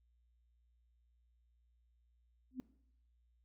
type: tone with exponential growth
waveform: sine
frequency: 256.7 Hz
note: C4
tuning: 33 cents flat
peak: -35 dBFS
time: 2.51-2.6 s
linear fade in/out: 0 ms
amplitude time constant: 19 ms
effects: noise-tail reverb RT60 0.7 s tail -19 dB re dry + added 59 Hz sine -70 dBFS peak until 3.44 s

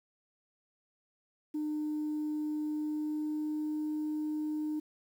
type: tone with pitch glide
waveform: sine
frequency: 303.1 to 305.2 Hz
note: D#4 to D#4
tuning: -45 to -33 cents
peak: -30 dBFS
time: 1.54-4.8 s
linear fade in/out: 10 ms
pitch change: +12 cents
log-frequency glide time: 2.67-3.82 s
effects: tanh soft clip ceiling -29 dBFS + 10-bit

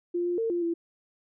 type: tone with pitch steps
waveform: sine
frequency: 349 / 351.2 / 454.1 / 347.6 / 337.4 Hz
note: F4 / F4 / A#4 / F4 / E4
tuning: -1 / +10 / -45 / -8 / +40 cents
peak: -25 dBFS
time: 0.14-0.74 s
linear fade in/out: 10 ms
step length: 120 ms
effects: none

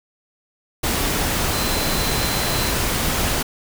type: tone in noise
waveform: sine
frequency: 4065 Hz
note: B7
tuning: 49 cents sharp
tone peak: -29 dBFS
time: 1.53-2.72 s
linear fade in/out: 10 ms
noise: pink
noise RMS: -21 dBFS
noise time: 0.83-3.43 s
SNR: -11 dB
effects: none

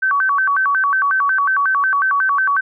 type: tone with vibrato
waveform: sine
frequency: 1318.5 Hz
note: E6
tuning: in tune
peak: -13 dBFS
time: 0.02-2.61 s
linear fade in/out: 10 ms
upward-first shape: square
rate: 5.5 Hz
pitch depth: 270 cents each way
effects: none

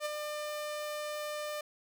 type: tone with ADSR envelope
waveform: sawtooth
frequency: 599 Hz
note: D5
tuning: 34 cents sharp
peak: -27 dBFS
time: 0-1.61 s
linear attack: 54 ms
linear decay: 20 ms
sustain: -5 dB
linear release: 4 ms
effects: none

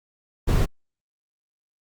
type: noise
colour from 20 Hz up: brown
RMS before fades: -18 dBFS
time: 0.47-0.66 s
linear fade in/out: 20 ms
effects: Opus 48 kbps

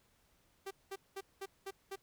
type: tone bursts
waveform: sawtooth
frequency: 390 Hz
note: G4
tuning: 9 cents flat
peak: -37 dBFS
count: 6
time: 0.66-1.96 s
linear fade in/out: 10 ms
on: 50 ms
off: 200 ms
effects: pink hiss -72 dBFS RMS until 2.02 s

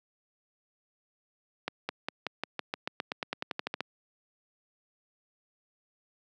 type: accelerating click train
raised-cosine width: 0.3 ms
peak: -15 dBFS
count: 18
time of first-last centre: 1.68-3.806 s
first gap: 210 ms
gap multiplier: 0.93
effects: high-pass 200 Hz 12 dB/octave

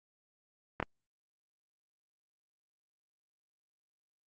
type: clicks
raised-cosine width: 0.5 ms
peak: -16 dBFS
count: 2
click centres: 0.801 / 0.827 s
effects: Opus 32 kbps

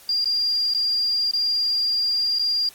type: tone with dropouts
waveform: sine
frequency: 4793 Hz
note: D8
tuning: 34 cents sharp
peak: -19 dBFS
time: 0.09-2.69 s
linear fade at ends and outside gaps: 2 ms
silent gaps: 0.245-0.256 / 0.738-0.747 / 1.312-1.335 / 2.387-2.394 s
effects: white hiss -48 dBFS RMS until 2.74 s + AAC 64 kbps

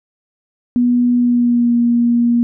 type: tone with pitch glide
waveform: sine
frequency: 243.8 to 237.5 Hz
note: B3 to A#3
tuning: -22 to +33 cents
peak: -10 dBFS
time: 0.76-2.43 s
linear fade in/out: 0 ms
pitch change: -45 cents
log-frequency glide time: 1.17-1.75 s
effects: none

